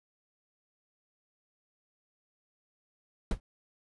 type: noise with exponential decay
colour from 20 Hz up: brown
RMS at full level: -21 dBFS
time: 3.31-3.4 s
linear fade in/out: 2 ms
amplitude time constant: 19 ms
effects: resampled to 24000 Hz